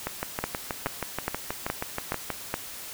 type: two click trains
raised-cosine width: 0.5 ms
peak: -13 / -11 dBFS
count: 15 / 6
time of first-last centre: 0.07-2.303 / 0.44-2.541 s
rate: 6.27 / 2.38 Hz
effects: white hiss -40 dBFS RMS until 2.93 s